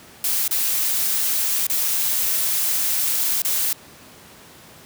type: noise with dropouts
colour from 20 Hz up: blue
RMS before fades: -21 dBFS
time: 0.24-3.73 s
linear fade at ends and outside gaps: 2 ms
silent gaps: 0.479-0.51 / 1.668-1.698 / 3.419-3.448 s
effects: pink hiss -45 dBFS RMS until 4.85 s + high-pass 100 Hz 12 dB/octave